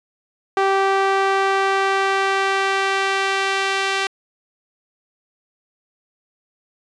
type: tone with band-pass filter sweep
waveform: sawtooth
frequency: 389.1 Hz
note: G4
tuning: 13 cents flat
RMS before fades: -19 dBFS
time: 0.57-4.07 s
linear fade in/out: 2 ms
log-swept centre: 950 to 2600 Hz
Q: 0.82
effects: resampled to 22050 Hz